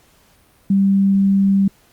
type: tone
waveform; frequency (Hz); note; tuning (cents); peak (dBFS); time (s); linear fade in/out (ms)
sine; 196; G3; 0; -11; 0.7-1.68; 5
effects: pink hiss -54 dBFS RMS until 1.92 s + Opus 48 kbps